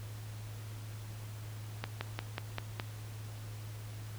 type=slowing click train; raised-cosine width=0.3 ms; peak=-19 dBFS; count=6; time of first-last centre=1.84-2.798 s; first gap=170 ms; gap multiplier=1.06; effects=added 107 Hz sine -42 dBFS peak until 4.18 s + pink hiss -53 dBFS RMS until 4.18 s